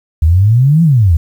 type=exponential two-way sweep; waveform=sine; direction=up then down; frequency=74.8 to 171.9 to 74.8 Hz; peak=-5 dBFS; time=0.22-1.17 s; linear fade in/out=5 ms; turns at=0.83 s; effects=7-bit